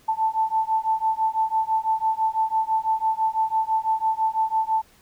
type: beating tone pair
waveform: sine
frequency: 880 / 886 Hz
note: A5 / A5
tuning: 0 / +12 cents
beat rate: 6 Hz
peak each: -23 dBFS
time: 0.08-4.82 s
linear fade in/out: 10 ms
effects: pink hiss -56 dBFS RMS until 5.01 s